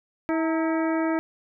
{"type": "harmonic tone with a mistuned harmonic", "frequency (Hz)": 323.3, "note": "E4", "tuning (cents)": -34, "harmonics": [1, 2, 3, 4, 5, 6, 7], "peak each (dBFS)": [-23, -29, -33, -35, -37, -39, -40], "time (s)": [0.29, 1.19], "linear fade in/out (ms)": 0, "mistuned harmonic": 3, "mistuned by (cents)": -86, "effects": []}